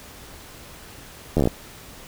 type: slowing click train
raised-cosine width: 2 ms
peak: -6 dBFS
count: 8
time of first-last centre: 1.37-1.474 s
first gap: 12 ms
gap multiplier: 1.07
effects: pink hiss -43 dBFS RMS until 2.07 s